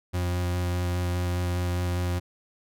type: tone with vibrato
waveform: 40% pulse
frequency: 88.8 Hz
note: F2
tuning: 29 cents sharp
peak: -24 dBFS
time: 0.13-2.2 s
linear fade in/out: 20 ms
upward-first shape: square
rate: 4.9 Hz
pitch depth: 9 cents each way
effects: none